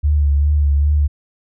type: tone with vibrato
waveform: sine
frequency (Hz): 72.7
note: D2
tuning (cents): -17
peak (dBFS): -11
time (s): 0.03-1.08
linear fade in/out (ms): 20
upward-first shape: sine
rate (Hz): 2.5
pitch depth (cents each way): 41
effects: none